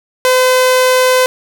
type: tone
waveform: sawtooth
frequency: 510 Hz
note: C5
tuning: 44 cents flat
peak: -4 dBFS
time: 0.25-1.26 s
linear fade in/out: 0 ms
effects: none